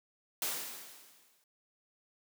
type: noise with exponential decay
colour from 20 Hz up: white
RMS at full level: -33 dBFS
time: 0.42-1.44 s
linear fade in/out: 2 ms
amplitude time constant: 220 ms
effects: high-pass 200 Hz 12 dB/octave